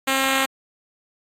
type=tone; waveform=5% pulse; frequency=267.9 Hz; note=C4; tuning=41 cents sharp; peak=-7 dBFS; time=0.07-0.46 s; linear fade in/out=10 ms; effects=AAC 48 kbps